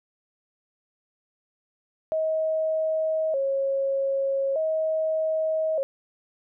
sine tone with vibrato, 588 Hz, D5, 2 cents sharp, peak -22 dBFS, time 2.12-5.83 s, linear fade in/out 0 ms, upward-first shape square, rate 0.41 Hz, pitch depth 130 cents each way, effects none

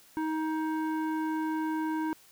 square tone with low-pass filter, 315 Hz, D#4, 21 cents sharp, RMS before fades -31 dBFS, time 0.17-2.13 s, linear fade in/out 0 ms, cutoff 1300 Hz, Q 1.7, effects white hiss -58 dBFS RMS until 2.31 s

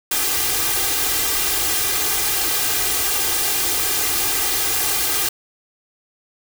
white noise with comb filter, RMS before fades -20 dBFS, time 0.11-5.29 s, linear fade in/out 5 ms, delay 2.5 ms, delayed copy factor +0.8, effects none

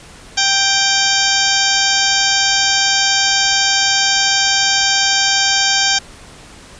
harmonic tone with a mistuned harmonic, 786 Hz, G5, 4 cents sharp, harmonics 1 / 2 / 3 / 4 / 5 / 6 / 7 / 8 / 9, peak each -22 / -19 / -23 / -19 / -22 / -20 / -19 / -22 / -23 dBFS, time 0.37-5.99 s, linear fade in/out 10 ms, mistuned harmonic 5, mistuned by -100 cents, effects pink hiss -39 dBFS RMS until 6.79 s + resampled to 22050 Hz

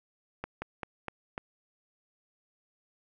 slowing click train, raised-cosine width 0.5 ms, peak -20 dBFS, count 5, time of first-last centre 0.44-1.379 s, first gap 180 ms, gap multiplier 1.18, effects none

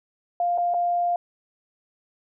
sine tone with dropouts, 700 Hz, F5, 4 cents sharp, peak -20 dBFS, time 0.4-1.16 s, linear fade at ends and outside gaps 2 ms, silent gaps 0.577-0.582 / 0.739-0.743 s, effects none

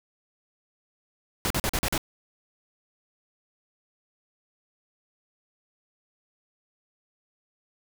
pink noise bursts, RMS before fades -26 dBFS, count 6, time 1.45-1.978 s, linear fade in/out 0 ms, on 53 ms, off 42 ms, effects none

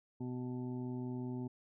harmonic tone, 125.3 Hz, B2, 25 cents sharp, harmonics 1 / 2 / 3 / 5 / 6 / 7, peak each -42 / -40 / -47 / -60 / -62 / -56 dBFS, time 0.2-1.48 s, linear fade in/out 10 ms, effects none

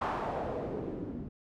white noise with low-pass filter sweep, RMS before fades -36 dBFS, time 0.01-1.29 s, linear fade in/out 10 ms, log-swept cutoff 1100 to 220 Hz, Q 2.1, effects none

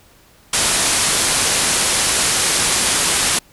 white low-pass noise, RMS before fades -17 dBFS, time 0.53-3.39 s, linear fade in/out 5 ms, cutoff 11000 Hz, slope 96 dB/octave, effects pink hiss -50 dBFS RMS until 3.52 s

